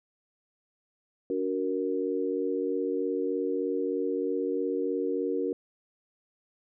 sine chord, D augmented, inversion none, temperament equal with one note detuned, 286.8 / 370 / 466.2 Hz, D4 / F#4 / A#4, -41 / 0 / 0 cents, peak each -32 / -31 / -30 dBFS, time 1.3-5.53 s, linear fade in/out 2 ms, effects none

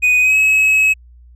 triangle tone with pitch glide, 2489 to 2566 Hz, D#7 to E7, 0 to -47 cents, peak -8 dBFS, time 0.02-0.94 s, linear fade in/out 20 ms, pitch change +53 cents, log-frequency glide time 0.2-0.36 s, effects added 60 Hz sine -40 dBFS peak until 1.35 s

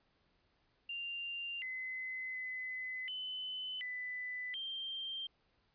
sine tone with pitch steps, 2787 / 2037 / 2023 / 3026 / 1996 / 3162 Hz, F7 / C7 / B6 / F#7 / B6 / G7, -4 / -47 / +41 / +38 / +18 / +14 cents, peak -39 dBFS, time 0.89-5.27 s, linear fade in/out 5 ms, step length 730 ms, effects pink hiss -75 dBFS RMS until 5.74 s + resampled to 11025 Hz

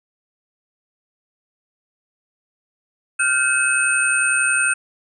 sine tone cluster, 1405 / 1536 / 2572 / 8710 Hz, F6 / G6 / E7 / C#9, +10 / -36 / -43 / -31 cents, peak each -21 dBFS, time 3.19-4.74 s, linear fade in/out 10 ms, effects none

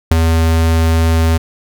square tone with ADSR envelope, 81.7 Hz, E2, 15 cents flat, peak -5 dBFS, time 0.11-1.38 s, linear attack 5 ms, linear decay 19 ms, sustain -5 dB, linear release 12 ms, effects none

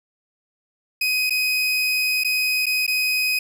30% pulse tone with dropouts, 2511 Hz, D#7, 15 cents sharp, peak -16 dBFS, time 1.01-3.39 s, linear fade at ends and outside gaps 5 ms, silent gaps 1.297-1.305 / 2.237-2.246 / 2.658-2.665 / 2.866-2.877 s, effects none

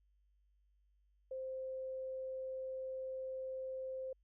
sine tone, 523 Hz, C5, 1 cent flat, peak -40 dBFS, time 1.31-4.13 s, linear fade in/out 5 ms, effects added 50 Hz sine -70 dBFS peak until 4.23 s

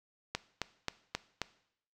click train, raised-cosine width 0.2 ms, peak -15 dBFS, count 5, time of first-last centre 0.35-1.417 s, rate 3.75 Hz, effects noise-tail reverb RT60 0.7 s tail -18 dB re dry

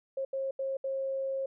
sine tone bursts at uneven times, 538 Hz, C5, 48 cents sharp, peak -30 dBFS, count 4, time 0.17-0.25 / 0.33-0.51 / 0.59-0.77 / 0.84-1.46 s, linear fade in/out 5 ms, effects none

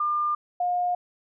sine tone pair in turn, 1200 / 713.5 Hz, D6 / F5, +37 / +37 cents, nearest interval major sixth, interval 900 cents, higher first, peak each -22 dBFS, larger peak neither, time 0-0.35 / 0.6-0.95 s, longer neither, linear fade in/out 5 ms, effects none

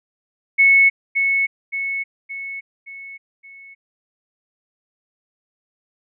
sine tone with echo, 2202 Hz, C#7, 12 cents flat, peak -9 dBFS, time 0.58-0.9 s, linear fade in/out 20 ms, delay 570 ms, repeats 5, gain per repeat -6 dB, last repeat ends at 3.75 s, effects none

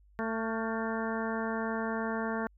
harmonic tone with a mistuned harmonic, 223.6 Hz, A3, 28 cents sharp, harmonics 1 / 2 / 3 / 4 / 5 / 6 / 7 / 8, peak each -34 / -37 / -39 / -40 / -41 / -42 / -42 / -43 dBFS, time 0.19-2.47 s, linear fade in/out 0 ms, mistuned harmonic 6, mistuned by +75 cents, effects added 50 Hz sine -58 dBFS peak until 2.57 s

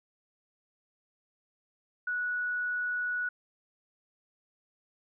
sine tone, 1469 Hz, F#6, 13 cents flat, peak -29 dBFS, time 2.07-3.29 s, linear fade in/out 5 ms, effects none

